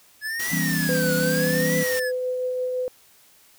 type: tone with vibrato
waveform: square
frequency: 1695 Hz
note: G#6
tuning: 35 cents sharp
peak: -27 dBFS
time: 0.21-2.12 s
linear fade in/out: 50 ms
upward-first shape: triangle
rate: 0.8 Hz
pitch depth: 280 cents each way
type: noise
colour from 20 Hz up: white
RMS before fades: -31 dBFS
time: 0.39-2 s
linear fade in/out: 10 ms
type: chord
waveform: sine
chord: C# half-diminished seventh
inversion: first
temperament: equal with one note detuned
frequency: 164.81 / 196 / 243.1 / 277.2 Hz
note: E3 / G3 / B3 / C#4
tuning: 0 / 0 / -27 / 0 cents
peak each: -25 / -29 / -31 / -30 dBFS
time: 0.51-1.84 s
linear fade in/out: 20 ms
type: tone with tremolo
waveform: sine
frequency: 505 Hz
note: B4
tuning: 39 cents sharp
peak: -22 dBFS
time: 0.89-2.88 s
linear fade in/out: 0 ms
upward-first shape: triangle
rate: 5.9 Hz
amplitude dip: 25%
effects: white hiss -55 dBFS RMS until 3.58 s